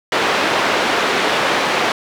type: band-pass noise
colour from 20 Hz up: pink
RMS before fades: -17 dBFS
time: 0.12-1.92 s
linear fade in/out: 2 ms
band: 400 to 3200 Hz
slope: 12 dB/octave
effects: none